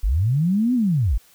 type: linear two-way sweep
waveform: sine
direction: up then down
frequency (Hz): 38.89 to 257.7 to 38.89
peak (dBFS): -16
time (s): 0.03-1.18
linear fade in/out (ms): 10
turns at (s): 0.74
effects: white hiss -54 dBFS RMS until 1.34 s